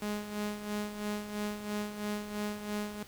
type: tone with tremolo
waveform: sawtooth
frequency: 208.5 Hz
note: G#3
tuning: 7 cents sharp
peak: -28 dBFS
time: 0.02-3.03 s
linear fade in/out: 2 ms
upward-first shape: sine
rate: 3 Hz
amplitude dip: 65%
effects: pink hiss -53 dBFS RMS until 3.07 s